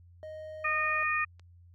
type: tone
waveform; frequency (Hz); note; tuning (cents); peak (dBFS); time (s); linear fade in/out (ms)
triangle; 622.3; D#5; 0; -38; 0.23-1.03; 0
type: harmonic tone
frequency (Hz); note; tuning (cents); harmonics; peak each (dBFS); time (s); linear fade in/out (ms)
614; D#5; -23; 2 / 3 / 4; -31 / -31 / -31; 0.64-1.25; 10
type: click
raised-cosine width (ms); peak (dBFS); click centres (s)
0.2; -38; 1.396
effects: added 87 Hz sine -53 dBFS peak until 1.74 s